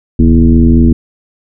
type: tone with frequency modulation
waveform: sine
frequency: 155.3 Hz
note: D#3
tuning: 3 cents flat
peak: -3 dBFS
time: 0.19-0.93 s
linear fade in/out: 5 ms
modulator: 84.7 Hz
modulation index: 1.8
effects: none